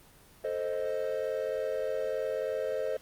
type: chord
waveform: triangle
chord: A diminished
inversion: none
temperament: equal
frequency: 440 / 523.3 / 622.3 Hz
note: A4 / C5 / Eb5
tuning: 0 / 0 / 0 cents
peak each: -33 / -31 / -33 dBFS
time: 0.44-2.97 s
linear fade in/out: 5 ms
effects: pink hiss -57 dBFS RMS until 3.01 s + Opus 24 kbps